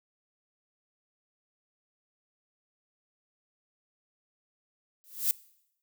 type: noise with exponential growth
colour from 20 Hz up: violet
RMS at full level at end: -22 dBFS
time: 5.04-5.31 s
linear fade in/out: 0 ms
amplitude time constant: 58 ms
effects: noise-tail reverb RT60 0.8 s tail -22 dB re dry